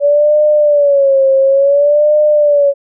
sine tone with vibrato, 569 Hz, C#5, 45 cents sharp, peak -6 dBFS, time 0-2.74 s, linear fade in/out 50 ms, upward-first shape sine, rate 0.57 Hz, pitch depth 100 cents each way, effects none

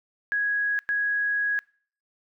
sine tone bursts at uneven times, 1661.2 Hz, G#6, in tune, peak -22 dBFS, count 2, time 0.32-0.79 / 0.89-1.59 s, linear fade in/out 0 ms, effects noise-tail reverb RT60 0.5 s tail -25 dB re dry

